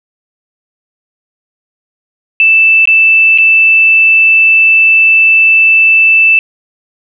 sine tone with dropouts, 2645 Hz, E7, 5 cents sharp, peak -3 dBFS, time 2.4-6.39 s, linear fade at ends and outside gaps 1 ms, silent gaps 2.855-2.874 / 3.377-3.384 s, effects none

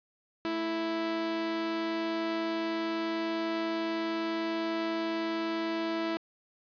sawtooth tone pair together, 220 / 329.6 Hz, A3 / E4, 0 / 0 cents, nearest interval perfect fifth, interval 700 cents, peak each -38 / -26 dBFS, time 0.45-6.17 s, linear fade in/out 0 ms, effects resampled to 11025 Hz + 11-bit

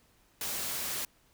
white noise, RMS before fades -35 dBFS, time 0.41-1.05 s, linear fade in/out 2 ms, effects pink hiss -66 dBFS RMS until 1.33 s

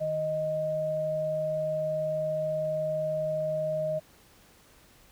sine tone pair together, 155.37 / 622 Hz, D#3 / D#5, -2 / -1 cents, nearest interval 2 octaves, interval 2401 cents, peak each -37 / -27 dBFS, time 0-4 s, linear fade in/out 20 ms, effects pink hiss -58 dBFS RMS until 5.11 s

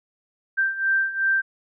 sine beating tone pair, 1568 / 1570.7 Hz, G6 / G6, 0 / +3 cents, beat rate 2.7 Hz, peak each -25 / -21 dBFS, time 0.57-1.42 s, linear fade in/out 20 ms, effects none

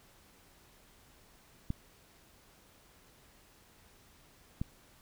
clicks, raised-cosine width 5 ms, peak -21 dBFS, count 2, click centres 1.704 / 4.615 s, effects pink hiss -62 dBFS RMS until 5.01 s

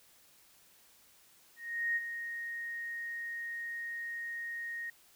sine tone with ADSR envelope, 1864.7 Hz, A#6, in tune, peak -28 dBFS, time 1.56-4.9 s, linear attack 400 ms, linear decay 34 ms, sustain -9 dB, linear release 4 ms, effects white hiss -63 dBFS RMS until 5.15 s

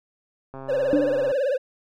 click train, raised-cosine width 1 ms, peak -24 dBFS, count 105, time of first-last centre 0.54-1.316 s, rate 134 Hz
triangle tone with vibrato, 540 Hz, C#5, 45 cents flat, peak -18 dBFS, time 0.68-1.58 s, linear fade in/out 20 ms, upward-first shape triangle, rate 18 Hz, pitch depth 170 cents each way
sine tone with exponential decay, 293.9 Hz, D4, 1 cent sharp, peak -15 dBFS, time 0.93-1.39 s, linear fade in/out 0 ms, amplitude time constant 100 ms
effects none

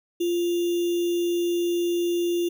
sine tone with sample-and-hold, 347 Hz, F4, 11 cents flat, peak -21 dBFS, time 0.2-2.49 s, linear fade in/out 10 ms, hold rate 3150 Hz, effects none

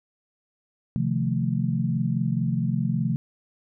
sine chord, F dominant seventh, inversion second, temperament equal, 130.81 / 155.56 / 174.61 / 220 Hz, C3 / Eb3 / F3 / A3, 0 / 0 / 0 / 0 cents, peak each -26 / -29 / -27 / -28 dBFS, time 0.96-3.16 s, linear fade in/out 0 ms, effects none

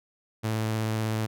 sawtooth tone with vibrato, 110 Hz, A2, in tune, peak -22 dBFS, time 0.43-1.27 s, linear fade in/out 20 ms, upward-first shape sine, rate 16 Hz, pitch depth 16 cents each way, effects none

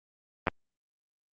clicks, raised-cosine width 0.5 ms, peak -10 dBFS, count 2, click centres 0.471 / 0.482 s, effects Opus 32 kbps

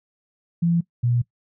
sine tone pair in turn, 169.9 / 120.63 Hz, F3 / B2, -47 / -40 cents, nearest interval tritone, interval 593 cents, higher first, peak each -16 / -17 dBFS, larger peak first, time 0.62-0.81 / 1.03-1.22 s, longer neither, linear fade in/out 10 ms, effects noise-tail reverb RT60 0.1 s tail -20 dB re dry

